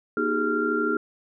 sine tone cluster, 239.2 / 312.4 / 381.7 / 414.4 / 1385 Hz, A#3 / D#4 / G4 / G#4 / F6, +45 / +7 / -46 / -4 / -15 cents, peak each -30 / -28 / -31 / -27 / -26 dBFS, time 0.17-0.97 s, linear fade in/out 2 ms, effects none

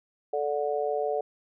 harmonic tone, 146.1 Hz, D3, 9 cents flat, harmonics 3 / 4 / 5, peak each -29 / -30 / -31 dBFS, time 0.33-1.21 s, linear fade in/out 5 ms, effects none

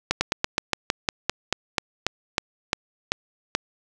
slowing click train, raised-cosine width 0.2 ms, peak -3 dBFS, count 16, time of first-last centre 0.11-3.551 s, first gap 100 ms, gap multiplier 1.11, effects none

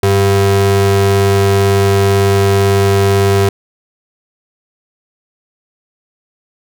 square ring-modulated tone, 148 Hz, D3, 14 cents sharp, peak -6 dBFS, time 0.03-3.49 s, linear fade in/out 2 ms, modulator 247 Hz, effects none

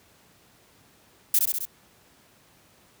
violet noise with echo, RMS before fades -19 dBFS, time 1.34-1.39 s, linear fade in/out 5 ms, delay 66 ms, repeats 4, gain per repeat -3 dB, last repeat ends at 1.654 s, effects pink hiss -58 dBFS RMS until 3 s + high-pass 80 Hz 12 dB/octave

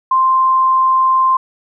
sine tone, 1046.5 Hz, C6, in tune, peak -9 dBFS, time 0.11-1.37 s, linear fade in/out 5 ms, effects none

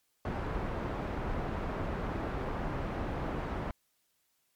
pink low-pass noise, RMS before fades -35 dBFS, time 0.25-3.71 s, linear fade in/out 2 ms, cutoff 1300 Hz, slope 12 dB/octave, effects white hiss -75 dBFS RMS until 4.55 s + MP3 96 kbps

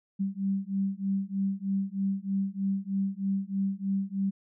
sine beating tone pair, 193.7 / 196.9 Hz, G3 / G3, -20 / +8 cents, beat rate 3.2 Hz, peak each -30 dBFS, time 0.19-4.31 s, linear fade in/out 20 ms, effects none

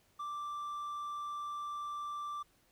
triangle tone, 1174.7 Hz, D6, in tune, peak -36 dBFS, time 0.19-2.43 s, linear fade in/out 10 ms, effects pink hiss -70 dBFS RMS until 2.71 s

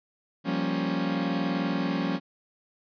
40% pulse chord, G half-diminished seventh, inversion third, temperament equal with one note detuned, 174.61 / 195.09 / 233.1 / 277.2 Hz, F3 / G3 / Bb3 / Db4, 0 / -8 / 0 / 0 cents, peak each -30 / -31 / -33 / -29 dBFS, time 0.44-2.2 s, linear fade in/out 50 ms, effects resampled to 11025 Hz

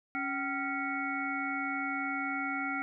harmonic tone with a mistuned harmonic, 277.2 Hz, C#4, in tune, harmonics 1 / 3 / 5 / 7 / 8, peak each -37 / -39 / -36 / -43 / -37 dBFS, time 0.15-2.82 s, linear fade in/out 0 ms, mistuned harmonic 3, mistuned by -140 cents, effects none

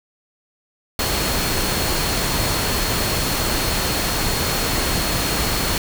sine tone in noise, 4307 Hz, C8, 49 cents sharp, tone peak -29 dBFS, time 0.99-5.78 s, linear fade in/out 2 ms, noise pink, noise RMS -21 dBFS, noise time 0.99-5.78 s, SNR -11 dB, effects none

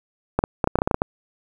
clicks, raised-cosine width 1 ms, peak -4 dBFS, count 11, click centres 0.39 / 0.439 / 0.642 / 0.674 / 0.756 / 0.788 / 0.819 / 0.875 / 0.912 / 0.944 / 1.019 s, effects 7-bit

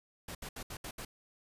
pink noise bursts at uneven times, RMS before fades -43 dBFS, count 6, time 0.28-0.35 / 0.42-0.49 / 0.56-0.63 / 0.7-0.77 / 0.84-0.91 / 0.98-1.05 s, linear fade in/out 5 ms, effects resampled to 32000 Hz

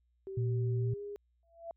sine tone with pitch glide, 385.8 to 408.3 Hz, G4 to G#4, -28 to -29 cents, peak -39 dBFS, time 0.27-1.16 s, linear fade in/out 0 ms, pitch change +99 cents, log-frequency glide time 0.78-1.01 s
sine tone, 117.4 Hz, A#2, 13 cents sharp, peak -29 dBFS, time 0.37-0.94 s, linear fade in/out 5 ms
sine tone with exponential growth, 671 Hz, E5, 31 cents sharp, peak -36 dBFS, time 1.43-1.71 s, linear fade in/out 1 ms, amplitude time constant 60 ms
effects added 60 Hz sine -70 dBFS peak until 1.76 s

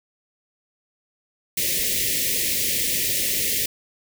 white band-stop noise, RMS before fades -23 dBFS, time 1.57-3.66 s, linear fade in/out 5 ms, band 580 to 1800 Hz, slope 96 dB/octave, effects none

